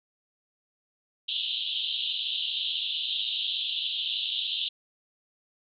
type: band-pass noise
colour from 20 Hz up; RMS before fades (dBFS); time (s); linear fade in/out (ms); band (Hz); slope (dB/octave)
pink; -31; 1.28-4.69; 10; 2900 to 3900; 96
effects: none